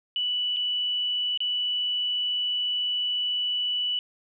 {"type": "tone with dropouts", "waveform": "sine", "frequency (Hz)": 2962, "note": "F#7", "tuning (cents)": 1, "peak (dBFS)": -24, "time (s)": [0.16, 3.99], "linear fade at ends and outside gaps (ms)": 1, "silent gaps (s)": [[0.563, 0.568], [1.375, 1.404]], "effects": []}